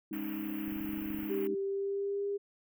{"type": "chord", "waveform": "sine", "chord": "Ab suspended fourth", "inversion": "none", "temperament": "equal", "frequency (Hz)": [207.7, 277.2, 311.1], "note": ["Ab3", "Db4", "Eb4"], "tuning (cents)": [0, 0, 0], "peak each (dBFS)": [-40, -43, -37], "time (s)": [0.11, 1.55], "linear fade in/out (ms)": 5}
{"type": "band-stop noise", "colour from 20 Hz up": "white", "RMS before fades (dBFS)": -46, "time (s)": [0.13, 1.47], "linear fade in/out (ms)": 0, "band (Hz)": [3000, 13000], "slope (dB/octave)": 96}
{"type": "click train", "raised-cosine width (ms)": 3, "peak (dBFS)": -35, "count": 14, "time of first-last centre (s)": [0.68, 1.231], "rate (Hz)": 23.6}
{"type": "tone with pitch glide", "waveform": "sine", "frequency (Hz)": [392, 402.6], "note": ["G4", "G4"], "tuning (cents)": [0, 46], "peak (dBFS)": -31, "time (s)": [1.29, 2.38], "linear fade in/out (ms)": 20, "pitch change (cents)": 46, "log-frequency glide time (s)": [1.59, 2.27]}
{"effects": []}